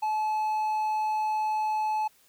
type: tone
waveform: triangle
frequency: 861 Hz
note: A5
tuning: 38 cents flat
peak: -23 dBFS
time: 0.02-2.08 s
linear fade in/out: 10 ms
effects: white hiss -62 dBFS RMS until 2.28 s